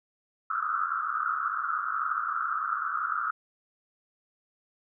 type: band-pass noise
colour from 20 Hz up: white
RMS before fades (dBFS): -30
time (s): 0.5-3.31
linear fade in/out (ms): 5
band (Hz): 1200 to 1400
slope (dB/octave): 96
effects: none